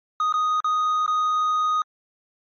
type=tone with dropouts; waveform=triangle; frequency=1244.5 Hz; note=D#6; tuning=in tune; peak=-17 dBFS; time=0.2-1.82 s; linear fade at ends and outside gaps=2 ms; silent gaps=0.325-0.339 / 0.604-0.644 / 1.063-1.078 s; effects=MP3 32 kbps